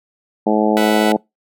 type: harmonic tone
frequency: 107.1 Hz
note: A2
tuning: 46 cents flat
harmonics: 2 / 3 / 4 / 5 / 6 / 7 / 8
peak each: -17 / -19 / -20 / -21 / -22 / -22 / -23 dBFS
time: 0.46-1.17 s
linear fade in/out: 10 ms
type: chord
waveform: 10% pulse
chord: B suspended fourth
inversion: none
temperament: just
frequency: 493.9 / 658.5 / 740.8 Hz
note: B4 / E5 / F#5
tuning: 0 / -2 / +2 cents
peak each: -18 dBFS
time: 0.77-1.12 s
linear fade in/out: 0 ms
effects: noise-tail reverb RT60 0.2 s tail -26 dB re dry